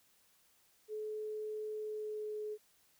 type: tone with pitch glide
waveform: sine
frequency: 428.9 to 424.7 Hz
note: A4 to G#4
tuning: -44 to +39 cents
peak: -38 dBFS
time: 0.88-2.58 s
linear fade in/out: 50 ms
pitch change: -17 cents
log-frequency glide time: 1.79-2.4 s
effects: white hiss -70 dBFS RMS until 2.99 s